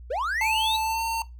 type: linear sweep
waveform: triangle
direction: up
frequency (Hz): 436.9 to 3951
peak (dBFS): -23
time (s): 0.1-0.77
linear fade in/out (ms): 10
type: tone with pitch glide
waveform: square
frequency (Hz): 880 to 907.9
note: A5 to A#5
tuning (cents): 0 to -46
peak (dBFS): -25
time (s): 0.41-1.22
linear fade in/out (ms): 2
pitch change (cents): +54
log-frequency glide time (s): 0.82-1.03
effects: noise-tail reverb RT60 0.2 s tail -17 dB re dry + added 60 Hz sine -40 dBFS peak until 1.39 s